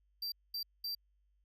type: tone bursts at uneven times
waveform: square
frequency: 4699 Hz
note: D8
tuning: in tune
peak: -37 dBFS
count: 3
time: 0.22-0.32 / 0.54-0.63 / 0.84-0.95 s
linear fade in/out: 5 ms
effects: added 50 Hz sine -70 dBFS peak until 1.44 s